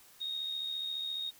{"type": "tone with amplitude modulation", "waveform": "sine", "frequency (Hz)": 3729, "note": "A#7", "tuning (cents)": 0, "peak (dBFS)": -32, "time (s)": [0.2, 1.31], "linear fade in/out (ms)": 20, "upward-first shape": "sine", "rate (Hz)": 74.5, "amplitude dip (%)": 50, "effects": ["white hiss -59 dBFS RMS until 1.39 s"]}